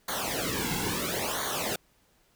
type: noise with flanger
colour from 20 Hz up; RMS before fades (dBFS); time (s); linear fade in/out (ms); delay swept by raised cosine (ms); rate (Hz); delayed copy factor
pink; -31; 0.08-1.76; 5; 0.38 to 1.68; 0.74; -0.9
effects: pink hiss -66 dBFS RMS until 2.35 s